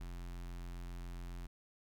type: tone with notch filter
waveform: square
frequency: 43.65 Hz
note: F1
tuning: in tune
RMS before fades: -45 dBFS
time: 0-1.47 s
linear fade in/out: 10 ms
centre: 510 Hz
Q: 1.9
effects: none